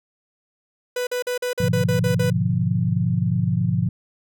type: tone bursts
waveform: 45% pulse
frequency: 495 Hz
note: B4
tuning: 4 cents sharp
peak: -22 dBFS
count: 9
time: 0.96-2.302 s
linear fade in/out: 5 ms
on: 110 ms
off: 44 ms
type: chord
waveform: sine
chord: G# diminished seventh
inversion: none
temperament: equal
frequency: 103.83 / 123.47 / 146.83 / 174.61 Hz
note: G#2 / B2 / D3 / F3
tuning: 0 / 0 / 0 / 0 cents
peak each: -24 / -23 / -26 / -22 dBFS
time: 1.6-3.89 s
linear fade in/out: 5 ms
effects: none